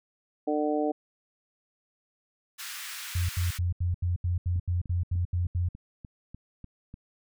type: harmonic tone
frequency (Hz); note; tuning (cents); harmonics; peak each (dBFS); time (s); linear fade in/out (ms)
150; D3; +37; 2 / 3 / 4 / 5; -28 / -30 / -31 / -32; 0.47-0.92; 10
type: high-pass noise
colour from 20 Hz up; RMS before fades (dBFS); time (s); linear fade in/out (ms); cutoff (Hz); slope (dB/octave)
pink; -39; 2.58-3.59; 20; 1400; 24
type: tone bursts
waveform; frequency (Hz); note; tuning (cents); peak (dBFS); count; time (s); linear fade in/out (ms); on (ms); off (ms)
sine; 88.2; F2; +18; -24; 12; 3.15-5.688; 5; 140; 78
type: click train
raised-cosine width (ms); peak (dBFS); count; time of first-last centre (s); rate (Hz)
5; -30; 9; 4.56-6.941; 3.36
effects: none

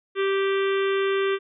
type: harmonic tone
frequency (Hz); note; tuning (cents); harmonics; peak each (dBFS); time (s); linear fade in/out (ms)
390.9; G4; -5; 1 / 3 / 4 / 5 / 6 / 7 / 8 / 9; -21 / -31 / -33 / -35 / -37 / -38 / -39 / -40; 0.15-1.39; 50
effects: none

